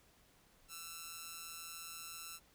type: tone with amplitude modulation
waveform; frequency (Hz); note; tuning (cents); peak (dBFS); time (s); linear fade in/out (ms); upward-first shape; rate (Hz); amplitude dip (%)
5% pulse; 1337; E6; +24; -32; 0.68-2.4; 50; sine; 164; 65
effects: pink hiss -68 dBFS RMS until 2.54 s